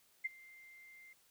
sine tone with ADSR envelope, 2093 Hz, C7, in tune, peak -32 dBFS, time 0.24-1.13 s, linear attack 15 ms, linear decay 21 ms, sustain -23 dB, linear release 3 ms, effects white hiss -70 dBFS RMS until 1.3 s

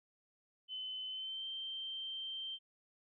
sine tone with pitch glide, 3040 to 3135 Hz, F#7 to G7, +46 to -1 cents, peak -40 dBFS, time 0.68-2.59 s, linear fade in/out 50 ms, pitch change +53 cents, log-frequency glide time 1.09-1.46 s, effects none

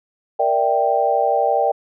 sine chord, E half-diminished seventh, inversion second, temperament equal, 466.2 / 587.3 / 659.3 / 784 Hz, Bb4 / D5 / E5 / G5, 0 / 0 / 0 / 0 cents, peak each -22 / -20 / -22 / -18 dBFS, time 0.39-1.72 s, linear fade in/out 10 ms, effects none

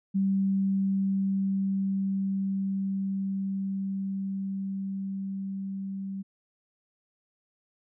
sine tone with level ramp, 194.3 Hz, G3, 15 cents flat, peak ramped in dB -22 to -32 dBFS, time 0.14-6.23 s, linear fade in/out 20 ms, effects none

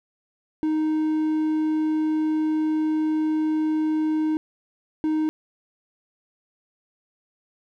triangle tone pair in turn, 311.1 / 311.1 Hz, D#4 / D#4, 0 / 0 cents, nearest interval unison, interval 0 cents, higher neither, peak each -18 dBFS, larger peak neither, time 0.63-4.37 / 5.04-5.29 s, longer first, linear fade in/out 0 ms, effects none

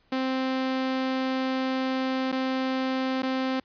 sawtooth tone with dropouts, 261.6 Hz, C4, in tune, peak -21 dBFS, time 0.12-3.6 s, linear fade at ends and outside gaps 5 ms, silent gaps 2.318-2.324 / 3.222-3.23 s, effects pink hiss -65 dBFS RMS until 3.64 s + resampled to 11025 Hz

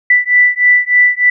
sine beating tone pair, 1975.5 / 1978.8 Hz, B6 / B6, 0 / +3 cents, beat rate 3.3 Hz, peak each -10 dBFS, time 0.1-1.3 s, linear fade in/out 5 ms, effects none

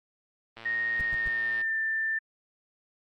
click train, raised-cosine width 0.3 ms, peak -28 dBFS, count 120, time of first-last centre 0.57-1.614 s, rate 114 Hz
sine tone with pitch glide, 1860 to 1780.1 Hz, A#6 to A6, -4 to +20 cents, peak -26 dBFS, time 0.65-2.19 s, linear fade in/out 10 ms, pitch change -76 cents, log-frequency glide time 1.03-1.79 s
brown noise bursts, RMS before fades -35 dBFS, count 3, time 0.99-1.282 s, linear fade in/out 5 ms, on 24 ms, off 110 ms
effects Opus 32 kbps

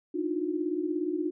sine tone cluster, 300.5 / 317.4 / 357.5 Hz, D4 / D#4 / F4, +40 / +35 / +41 cents, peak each -32 / -33 / -31 dBFS, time 0.14-1.31 s, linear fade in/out 10 ms, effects none

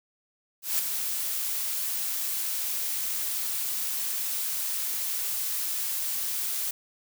blue noise with ADSR envelope, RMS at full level -24 dBFS, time 0.62-6.71 s, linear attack 170 ms, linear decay 5 ms, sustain -6 dB, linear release 5 ms, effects none

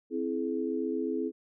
sine chord, C augmented, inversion none, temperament equal with one note detuned, 261.6 / 329.6 / 424.5 Hz, C4 / E4 / G#4, 0 / 0 / +38 cents, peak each -33 dBFS, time 0.1-1.32 s, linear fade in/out 50 ms, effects none

